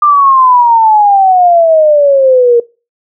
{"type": "exponential sweep", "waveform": "sine", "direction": "down", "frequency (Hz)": [1200, 466.2], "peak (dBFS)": -3, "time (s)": [0.02, 2.6], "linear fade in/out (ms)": 5, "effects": ["noise-tail reverb RT60 0.3 s tail -21 dB re dry"]}